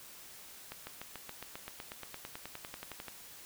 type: accelerating click train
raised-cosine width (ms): 0.3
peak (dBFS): -26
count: 22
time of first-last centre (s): 0.72-3.083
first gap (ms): 150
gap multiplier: 0.97
effects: white hiss -52 dBFS RMS until 3.45 s